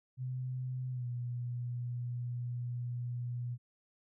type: tone with pitch glide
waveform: sine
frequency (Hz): 127.7 to 121.72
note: C3 to B2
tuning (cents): -42 to -25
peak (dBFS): -35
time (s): 0.17-3.58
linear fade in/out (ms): 50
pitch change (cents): -83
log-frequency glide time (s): 0.91-1.06
effects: none